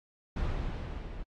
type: noise with level ramp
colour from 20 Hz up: brown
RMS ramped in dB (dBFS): -30 to -42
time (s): 0.36-1.23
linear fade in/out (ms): 5
effects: low-pass 4000 Hz 12 dB/octave + AAC 32 kbps

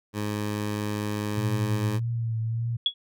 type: tone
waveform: 15% pulse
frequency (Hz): 104.7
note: G#2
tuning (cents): +15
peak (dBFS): -21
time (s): 0.13-2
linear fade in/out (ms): 50
type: tone with vibrato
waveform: sine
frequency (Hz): 114.7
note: A#2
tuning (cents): -28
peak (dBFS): -25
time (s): 1.37-2.77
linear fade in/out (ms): 10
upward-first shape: triangle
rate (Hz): 1.7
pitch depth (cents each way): 46
type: tone with exponential decay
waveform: sine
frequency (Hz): 3360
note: G#7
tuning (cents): +19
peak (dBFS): -15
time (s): 2.86-2.94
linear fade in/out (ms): 2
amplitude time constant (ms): 17
effects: none

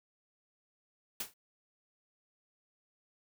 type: noise with exponential decay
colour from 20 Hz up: white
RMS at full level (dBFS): -33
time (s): 1.2-1.34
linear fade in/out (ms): 5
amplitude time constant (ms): 30
effects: none

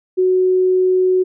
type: tone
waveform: sine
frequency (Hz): 370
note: F#4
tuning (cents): 0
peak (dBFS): -11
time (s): 0.17-1.24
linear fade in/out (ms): 20
effects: none

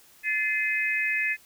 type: tone cluster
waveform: sine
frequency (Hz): 1742 / 2077 / 2532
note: A6 / C7 / D#7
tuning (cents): -18 / -13 / +30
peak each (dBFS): -28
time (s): 0.23-1.37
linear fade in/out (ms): 50
effects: white hiss -56 dBFS RMS until 1.45 s

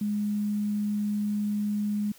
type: tone with quantisation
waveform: sine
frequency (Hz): 207.7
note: G#3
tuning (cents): 0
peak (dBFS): -25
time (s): 0.01-2.12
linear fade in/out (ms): 5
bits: 9
effects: white hiss -54 dBFS RMS until 2.18 s

